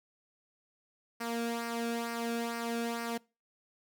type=tone with flanger; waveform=sawtooth; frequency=233.1 Hz; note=A#3; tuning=in tune; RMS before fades=-35 dBFS; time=1.2-3.18 s; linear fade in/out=10 ms; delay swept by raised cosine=0.28 to 1.02 ms; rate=2.2 Hz; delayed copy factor=-0.6; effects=noise-tail reverb RT60 0.3 s tail -24 dB re dry